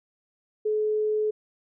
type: tone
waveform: sine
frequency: 427.7 Hz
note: A4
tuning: 49 cents flat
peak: -22 dBFS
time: 0.65-1.31 s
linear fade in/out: 10 ms
effects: none